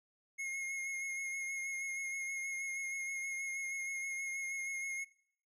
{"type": "tone with vibrato", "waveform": "square", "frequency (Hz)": 2156, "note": "C#7", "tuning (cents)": -49, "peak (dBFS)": -38, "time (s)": [0.38, 5.05], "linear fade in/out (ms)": 20, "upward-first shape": "sine", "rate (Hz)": 6.3, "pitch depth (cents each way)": 21, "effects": ["noise-tail reverb RT60 0.6 s tail -21 dB re dry", "low-pass 11000 Hz 12 dB/octave"]}